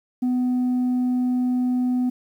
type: tone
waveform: sine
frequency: 250 Hz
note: B3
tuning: 21 cents sharp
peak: -16 dBFS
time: 0.22-2.1 s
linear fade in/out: 10 ms
effects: tanh soft clip ceiling -18 dBFS + 9-bit